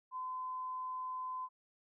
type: tone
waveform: sine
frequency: 1022 Hz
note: C6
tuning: 41 cents flat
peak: -38 dBFS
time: 0.11-1.49 s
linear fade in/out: 50 ms
effects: none